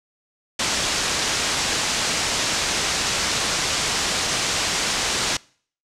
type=low-pass noise; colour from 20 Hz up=white; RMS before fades=-23 dBFS; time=0.59-5.37 s; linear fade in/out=5 ms; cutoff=7200 Hz; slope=24 dB/octave; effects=noise-tail reverb RT60 0.5 s tail -24 dB re dry + low-pass 12000 Hz 12 dB/octave